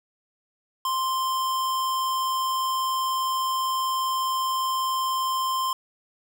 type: tone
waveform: square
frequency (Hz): 1046.5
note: C6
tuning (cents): 0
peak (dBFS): -24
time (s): 0.85-5.73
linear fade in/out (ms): 2
effects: none